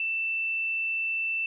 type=tone; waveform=sine; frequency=2665 Hz; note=E7; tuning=18 cents sharp; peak=-26 dBFS; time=0-1.46 s; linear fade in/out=2 ms; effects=none